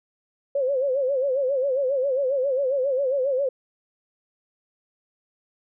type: tone with vibrato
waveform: sine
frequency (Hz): 536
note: C5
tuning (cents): +42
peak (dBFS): -20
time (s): 0.55-3.49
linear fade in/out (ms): 5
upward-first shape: sine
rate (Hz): 7.4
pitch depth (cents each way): 110
effects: none